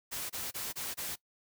white noise bursts, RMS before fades -38 dBFS, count 5, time 0.11-1.16 s, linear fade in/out 20 ms, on 190 ms, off 25 ms, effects noise-tail reverb RT60 0.1 s tail -21 dB re dry

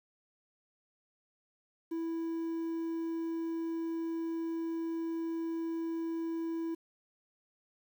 triangle tone with quantisation, 329.6 Hz, E4, in tune, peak -31 dBFS, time 1.91-6.75 s, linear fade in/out 10 ms, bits 10, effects none

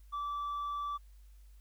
sine tone with tanh clipping, 1160 Hz, D6, 22 cents flat, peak -35 dBFS, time 0.12-0.98 s, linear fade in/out 20 ms, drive 2 dB, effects added 50 Hz sine -53 dBFS peak until 1.6 s + white hiss -72 dBFS RMS until 1.6 s

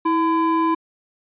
triangle ring-modulated tone, 669 Hz, E5, 25 cents sharp, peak -11 dBFS, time 0.05-0.75 s, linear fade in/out 10 ms, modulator 344 Hz, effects resampled to 8000 Hz

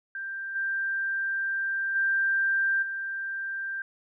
sine tone with level steps, 1580 Hz, G6, 13 cents sharp, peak -32 / -26 / -22 / -30 dBFS, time 0.15-3.82 s, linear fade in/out 2 ms, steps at 0.55 / 1.95 / 2.82 s, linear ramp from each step 10 ms, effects none

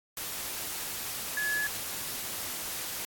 sine tone in noise, 1700 Hz, G#6, 40 cents sharp, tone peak -28 dBFS, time 1.37-1.67 s, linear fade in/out 2 ms, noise white, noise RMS -36 dBFS, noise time 0.17-3.05 s, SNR +5 dB, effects AAC 64 kbps

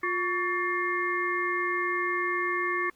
harmonic tone with a mistuned harmonic, 354.4 Hz, F4, 25 cents sharp, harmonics 1 / 3 / 5 / 6, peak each -32 / -30 / -31 / -32 dBFS, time 0.03-2.9 s, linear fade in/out 5 ms, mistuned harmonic 3, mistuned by +100 cents, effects pink hiss -65 dBFS RMS until 2.95 s + Opus 48 kbps

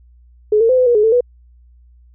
sine tone with pitch steps, 424.5 / 455.1 / 512 / 506 / 479.4 / 421.7 / 445.1 / 489.8 Hz, G#4 / A#4 / C5 / B4 / A#4 / G#4 / A4 / B4, +38 / -42 / -38 / +42 / +48 / +26 / +20 / -14 cents, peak -9 dBFS, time 0.52-1.208 s, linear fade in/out 5 ms, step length 86 ms, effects added 60 Hz sine -44 dBFS peak until 2.14 s

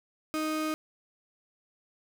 35% pulse tone pair together, 311.1 / 1244.5 Hz, D#4 / D#6, 0 / 0 cents, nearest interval 2 octaves, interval 2400 cents, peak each -28 / -38 dBFS, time 0.34-0.74 s, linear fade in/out 0 ms, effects none

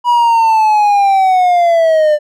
triangle linear sweep, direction down, 974 to 592 Hz, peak -5 dBFS, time 0.04-2.19 s, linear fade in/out 50 ms, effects none

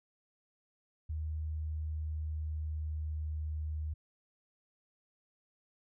sine tone with pitch glide, 77.78 to 77.02 Hz, D#2 to D#2, 0 to -17 cents, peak -34 dBFS, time 1.09-3.94 s, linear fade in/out 10 ms, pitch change -17 cents, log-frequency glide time 1.32-3.43 s, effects none

